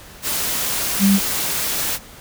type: tone in noise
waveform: sine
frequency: 197.7 Hz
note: G3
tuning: 15 cents sharp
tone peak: -11 dBFS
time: 0.99-1.2 s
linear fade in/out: 50 ms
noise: white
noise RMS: -22 dBFS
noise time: 0.22-1.99 s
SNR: +8 dB
effects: pink hiss -41 dBFS RMS until 2.2 s